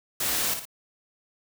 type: noise with echo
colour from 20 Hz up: white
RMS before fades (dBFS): -27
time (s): 0.2-0.54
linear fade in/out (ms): 5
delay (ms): 57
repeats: 2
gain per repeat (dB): -7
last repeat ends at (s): 0.654
effects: none

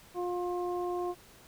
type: harmonic tone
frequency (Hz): 355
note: F4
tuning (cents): +28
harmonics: 1 / 2 / 3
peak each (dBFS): -32 / -37 / -41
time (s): 0.14-1.15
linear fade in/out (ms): 50
effects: pink hiss -56 dBFS RMS until 1.47 s

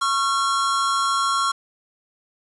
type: tone pair together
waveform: square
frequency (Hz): 1100 / 1367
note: C#6 / F6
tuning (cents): -14 / -37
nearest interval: major third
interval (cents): 377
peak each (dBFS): -22 / -23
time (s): 0.01-1.52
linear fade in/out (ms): 10
effects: resampled to 24000 Hz + 7-bit

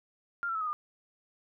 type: tone with pitch steps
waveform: sine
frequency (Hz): 1396.9 / 1347.8 / 1300.3 / 1254.6 / 1210.5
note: F6 / E6 / E6 / D#6 / D#6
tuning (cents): 0 / +38 / -24 / +14 / -48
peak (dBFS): -30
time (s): 0.43-0.73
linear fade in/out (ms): 0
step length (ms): 60
effects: none

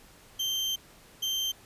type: tone pair in turn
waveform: 35% pulse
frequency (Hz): 3136 / 3136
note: G7 / G7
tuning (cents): 0 / 0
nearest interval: unison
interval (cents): 0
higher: neither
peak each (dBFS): -26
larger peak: neither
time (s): 0.39-0.76 / 1.22-1.52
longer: first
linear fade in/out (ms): 10
effects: pink hiss -55 dBFS RMS until 1.65 s + resampled to 32000 Hz

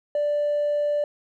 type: tone with hard clipping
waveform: sine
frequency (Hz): 587.3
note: D5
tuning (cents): 0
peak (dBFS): -21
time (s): 0.15-1.04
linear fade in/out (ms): 2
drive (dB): 1
effects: none

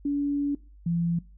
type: tone pair in turn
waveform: sine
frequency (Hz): 285.6 / 169.82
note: D4 / F3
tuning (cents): -48 / -48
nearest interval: major sixth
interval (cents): 900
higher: first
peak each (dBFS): -23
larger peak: neither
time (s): 0.05-0.55 / 0.86-1.19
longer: first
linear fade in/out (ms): 5
effects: noise-tail reverb RT60 0.3 s tail -20 dB re dry + added 50 Hz sine -48 dBFS peak until 1.37 s

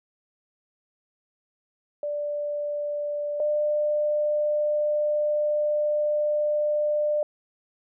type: tone pair in turn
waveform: sine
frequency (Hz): 587.3 / 597.6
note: D5 / D5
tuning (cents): 0 / +30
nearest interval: unison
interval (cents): 30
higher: second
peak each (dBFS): -26 / -21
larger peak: second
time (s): 2.03-3.4 / 3.4-7.23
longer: second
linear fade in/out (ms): 2
effects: none

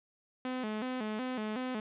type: tone with vibrato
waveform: sawtooth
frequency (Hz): 234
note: A#3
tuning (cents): +7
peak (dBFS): -30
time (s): 0.45-1.8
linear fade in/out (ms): 2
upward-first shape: square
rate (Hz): 2.7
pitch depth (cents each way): 150
effects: resampled to 8000 Hz + 11-bit

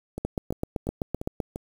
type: two click trains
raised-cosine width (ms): 2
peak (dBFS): -19 / -13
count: 5 / 10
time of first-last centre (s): 0.18-1.559 / 0.25-1.402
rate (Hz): 2.9 / 7.81
effects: 7-bit

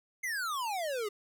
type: exponential sweep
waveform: square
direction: down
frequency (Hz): 2131 to 397.9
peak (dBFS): -33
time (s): 0.23-1.09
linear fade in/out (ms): 10
effects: none

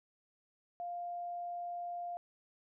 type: tone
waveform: sine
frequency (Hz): 700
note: F5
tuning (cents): +4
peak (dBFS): -38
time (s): 0.8-2.17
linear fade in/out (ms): 0
effects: none

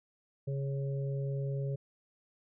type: harmonic tone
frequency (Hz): 137.7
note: C#3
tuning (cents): -11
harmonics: 1 / 3 / 4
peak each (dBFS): -32 / -42 / -44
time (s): 0.47-1.76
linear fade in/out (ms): 10
effects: none

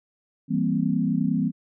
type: chord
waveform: sine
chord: C dominant seventh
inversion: first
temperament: equal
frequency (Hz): 164.81 / 196 / 233.1 / 261.6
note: E3 / G3 / Bb3 / C4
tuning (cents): 0 / 0 / 0 / 0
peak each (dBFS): -26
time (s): 0.48-1.52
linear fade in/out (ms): 50
effects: none

